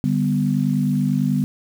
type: chord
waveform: sine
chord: G major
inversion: second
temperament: equal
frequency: 146.83 / 196 / 246.9 Hz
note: D3 / G3 / B3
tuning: 0 / 0 / 0 cents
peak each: -21 dBFS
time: 0.04-1.44 s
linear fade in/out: 0 ms
effects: 7-bit